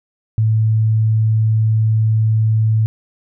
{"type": "tone", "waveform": "sine", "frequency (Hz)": 110, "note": "A2", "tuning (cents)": 0, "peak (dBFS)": -11, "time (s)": [0.38, 2.86], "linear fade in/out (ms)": 0, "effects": []}